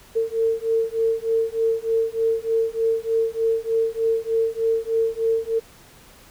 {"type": "beating tone pair", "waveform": "sine", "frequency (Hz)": [450.6, 453.9], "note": ["A4", "A#4"], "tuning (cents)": [41, -46], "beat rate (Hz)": 3.3, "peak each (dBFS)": -22, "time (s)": [0.15, 5.6], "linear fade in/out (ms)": 20, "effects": ["pink hiss -49 dBFS RMS until 6.3 s"]}